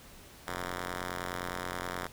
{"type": "ring-modulated tone", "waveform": "5% pulse", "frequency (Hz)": 89.6, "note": "F2", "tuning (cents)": 45, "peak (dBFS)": -21, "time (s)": [0.47, 2.07], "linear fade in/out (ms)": 5, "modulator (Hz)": 832, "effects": ["pink hiss -53 dBFS RMS until 2.12 s"]}